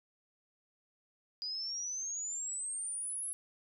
sine exponential sweep, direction up, 4874 to 11030 Hz, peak -36 dBFS, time 1.42-3.33 s, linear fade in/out 0 ms, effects none

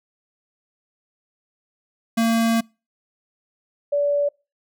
square / sine tone pair in turn, 228.1 / 576.4 Hz, A#3 / D5, -37 / -33 cents, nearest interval octave + major third, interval 1604 cents, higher second, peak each -17 dBFS, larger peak neither, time 2.17-2.61 / 3.92-4.29 s, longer first, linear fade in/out 10 ms, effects noise-tail reverb RT60 0.3 s tail -26 dB re dry

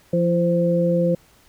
sine tone cluster, 172.4 / 339.1 / 519 Hz, F3 / E4 / C5, -22 / +49 / -14 cents, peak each -19 / -26 / -19 dBFS, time 0.13-1.15 s, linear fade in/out 5 ms, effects pink hiss -55 dBFS RMS until 1.48 s

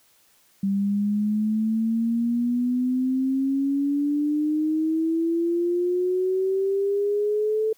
sine exponential sweep, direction up, 195.4 to 440 Hz, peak -20 dBFS, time 0.63-7.73 s, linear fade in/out 5 ms, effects white hiss -60 dBFS RMS until 7.77 s

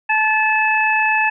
harmonic tone, 868 Hz, A5, 24 cents flat, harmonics 1 / 2 / 3, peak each -18 / -18 / -18 dBFS, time 0.09-1.3 s, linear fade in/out 10 ms, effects none

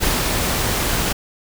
pink noise with ADSR envelope, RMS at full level -18 dBFS, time 0-1.13 s, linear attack 36 ms, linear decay 170 ms, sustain -2 dB, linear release 11 ms, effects none

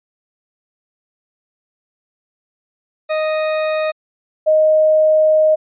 40% pulse / sine tone pair in turn, 622.3 / 622.3 Hz, D#5 / D#5, 0 / 0 cents, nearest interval unison, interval 0 cents, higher neither, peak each -15 / -9 dBFS, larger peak second, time 3.09-3.92 / 4.46-5.56 s, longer second, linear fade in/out 20 ms, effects resampled to 8000 Hz

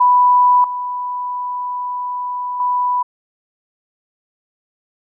sine tone with level steps, 989 Hz, B5, 2 cents sharp, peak -8 / -20 / -14 dBFS, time 0-3.03 s, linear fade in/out 10 ms, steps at 0.64 / 2.6 s, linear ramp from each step 2 ms, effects none

